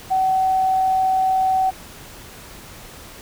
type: tone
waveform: sine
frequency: 757 Hz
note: F#5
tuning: 39 cents sharp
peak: -15 dBFS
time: 0.1-1.71 s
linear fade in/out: 20 ms
effects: pink hiss -40 dBFS RMS until 3.21 s